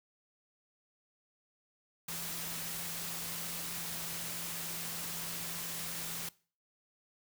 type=tone in noise; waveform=sine; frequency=168.3 Hz; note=E3; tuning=36 cents sharp; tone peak=-50 dBFS; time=2.08-6.29 s; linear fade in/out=5 ms; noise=white; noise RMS=-40 dBFS; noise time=2.08-6.29 s; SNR=-13 dB; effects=noise-tail reverb RT60 0.4 s tail -21 dB re dry